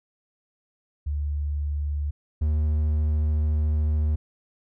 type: tone pair in turn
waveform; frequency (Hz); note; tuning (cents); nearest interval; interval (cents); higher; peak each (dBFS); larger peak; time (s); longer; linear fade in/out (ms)
sine / triangle; 73.1 / 76.15; D2 / D#2; -7 / -37; minor second; 70; second; -24 / -18; second; 1.06-2.11 / 2.41-4.16; second; 10
effects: none